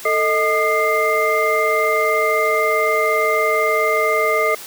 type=tone cluster; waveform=sine; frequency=443.1 / 626 / 1218 / 2094 Hz; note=A4 / D#5 / D#6 / C7; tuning=+12 / +10 / -37 / +1 cents; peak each=-20 dBFS; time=0.05-4.55 s; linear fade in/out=5 ms; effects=white hiss -35 dBFS RMS until 4.66 s + high-pass 150 Hz 12 dB/octave